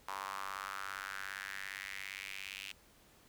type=tone with high-pass filter sweep; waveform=sawtooth; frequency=97.4 Hz; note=G2; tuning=11 cents flat; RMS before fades=-44 dBFS; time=0.08-2.72 s; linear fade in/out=5 ms; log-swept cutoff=1000 to 2700 Hz; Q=3.9; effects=pink hiss -64 dBFS RMS until 3.28 s